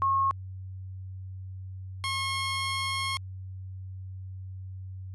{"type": "tone pair in turn", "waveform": ["sine", "15% pulse"], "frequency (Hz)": [1086, 1080.6], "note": ["C#6", "C#6"], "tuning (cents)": [-36, -44], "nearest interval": "unison", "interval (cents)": 8, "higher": "first", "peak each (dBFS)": -22, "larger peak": "neither", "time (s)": [[0.02, 0.31], [2.04, 3.17]], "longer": "second", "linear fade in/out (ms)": 0, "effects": ["added 94 Hz sine -37 dBFS peak until 5.14 s", "resampled to 24000 Hz"]}